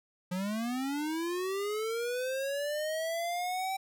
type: linear sweep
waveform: square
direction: up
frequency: 176.4 to 775 Hz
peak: -32 dBFS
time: 0.31-3.77 s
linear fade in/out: 10 ms
effects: none